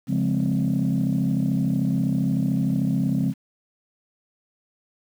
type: chord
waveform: sine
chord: Db major seventh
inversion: none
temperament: equal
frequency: 138.59 / 174.61 / 207.7 / 261.6 Hz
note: Db3 / F3 / Ab3 / C4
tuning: 0 / 0 / 0 / 0 cents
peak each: -24 dBFS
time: 0.07-3.34 s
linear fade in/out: 50 ms
effects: tanh soft clip ceiling -14 dBFS + 8-bit